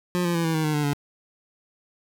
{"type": "tone with pitch steps", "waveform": "25% pulse", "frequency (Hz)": [178.2, 172.83, 167.62, 162.56, 157.66, 152.91, 148.3, 143.83], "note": ["F3", "F3", "E3", "E3", "D#3", "D#3", "D3", "D3"], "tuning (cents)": [35, -18, 29, -24, 23, -30, 17, -36], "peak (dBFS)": -18, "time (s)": [0.15, 0.934], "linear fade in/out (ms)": 0, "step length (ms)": 98, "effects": []}